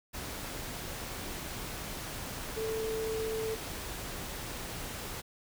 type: tone in noise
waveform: sine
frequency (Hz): 442.1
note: A4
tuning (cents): +8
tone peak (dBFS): -32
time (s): 2.56-3.56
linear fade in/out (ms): 20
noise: pink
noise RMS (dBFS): -40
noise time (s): 0.13-5.22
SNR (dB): +5
effects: none